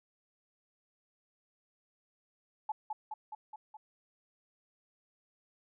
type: tone with echo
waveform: sine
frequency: 858 Hz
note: A5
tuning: 44 cents flat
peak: -31 dBFS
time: 2.69-2.72 s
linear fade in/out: 5 ms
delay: 210 ms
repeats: 5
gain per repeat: -3 dB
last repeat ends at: 3.77 s
effects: none